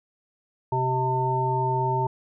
harmonic tone, 128.7 Hz, C3, 28 cents flat, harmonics 1 / 3 / 5 / 7, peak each -26 / -29 / -35 / -24 dBFS, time 0.72-2.07 s, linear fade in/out 5 ms, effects none

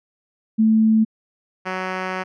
sine / 5% pulse tone pair in turn, 220 / 186.18 Hz, A3 / F#3, 0 / +11 cents, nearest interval minor third, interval 289 cents, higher first, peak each -12 / -12 dBFS, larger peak neither, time 0.58-1.05 / 1.65-2.24 s, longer second, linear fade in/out 20 ms, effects low-pass 3000 Hz 12 dB/octave

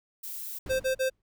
violet noise, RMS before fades -38 dBFS, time 0.23-0.59 s, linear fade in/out 10 ms
brown noise with exponential decay, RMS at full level -35 dBFS, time 0.66-1.22 s, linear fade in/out 2 ms, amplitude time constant 120 ms
square tone bursts, 523.3 Hz, C5, in tune, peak -25 dBFS, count 3, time 0.69-1.1 s, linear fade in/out 20 ms, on 110 ms, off 40 ms
effects none

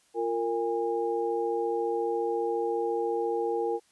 sine tone cluster, 346.9 / 461.3 / 815 Hz, F4 / A#4 / G#5, -12 / -18 / -33 cents, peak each -32 / -28 / -33 dBFS, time 0.14-3.8 s, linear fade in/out 50 ms, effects white hiss -65 dBFS RMS until 3.91 s + resampled to 24000 Hz

